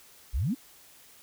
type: exponential sweep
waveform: sine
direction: up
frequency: 47.79 to 298 Hz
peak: -25 dBFS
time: 0.33-0.55 s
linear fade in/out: 20 ms
effects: white hiss -55 dBFS RMS until 1.22 s